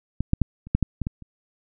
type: clicks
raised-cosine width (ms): 5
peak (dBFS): -11 / -6 / -6 / -27 / -6 / -7 / -14 / -14 / -29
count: 9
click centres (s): 0.206 / 0.334 / 0.417 / 0.67 / 0.75 / 0.827 / 1.017 / 1.069 / 1.223
effects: none